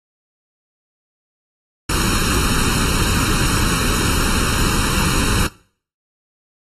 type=noise with comb filter; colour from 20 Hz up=pink; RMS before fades=-18 dBFS; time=1.89-5.47 s; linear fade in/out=5 ms; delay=0.73 ms; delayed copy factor=+0.85; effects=noise-tail reverb RT60 0.5 s tail -21 dB re dry + AAC 32 kbps

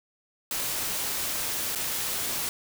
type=noise with dropouts; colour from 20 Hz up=white; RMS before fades=-30 dBFS; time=0.51-2.49 s; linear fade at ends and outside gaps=1 ms; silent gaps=1.75-1.757 s; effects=none

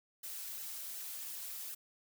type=noise with flanger; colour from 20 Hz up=blue; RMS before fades=-44 dBFS; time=0.23-1.75 s; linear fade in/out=10 ms; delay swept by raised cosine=0.84 to 6.64 ms; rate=2.7 Hz; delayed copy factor=-0.65; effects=none

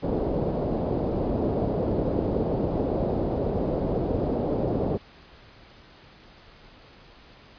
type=low-pass noise; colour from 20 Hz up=white; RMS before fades=-26 dBFS; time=0.02-4.98 s; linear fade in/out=20 ms; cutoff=580 Hz; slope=24 dB/octave; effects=pink hiss -51 dBFS RMS until 7.58 s + resampled to 11025 Hz

